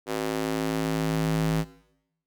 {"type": "tone with high-pass filter sweep", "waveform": "square", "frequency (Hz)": 53.8, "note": "A1", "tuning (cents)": -38, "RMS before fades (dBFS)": -27, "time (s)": [0.06, 1.65], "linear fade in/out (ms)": 50, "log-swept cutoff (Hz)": [370, 130], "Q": 1.6, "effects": ["noise-tail reverb RT60 0.8 s tail -18 dB re dry"]}